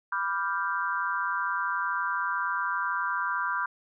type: chord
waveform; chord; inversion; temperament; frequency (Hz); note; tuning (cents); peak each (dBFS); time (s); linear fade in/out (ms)
sine; G dominant seventh; first; equal; 987.8 / 1174.7 / 1396.9 / 1568; B5 / D6 / F6 / G6; 0 / 0 / 0 / 0; -32; 0.12-3.66; 5
effects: none